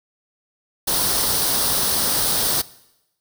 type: noise with comb filter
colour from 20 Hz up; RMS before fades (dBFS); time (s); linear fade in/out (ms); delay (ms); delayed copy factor
white; -20; 0.87-2.62; 10; 0.21; +0.6
effects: noise-tail reverb RT60 0.9 s tail -20 dB re dry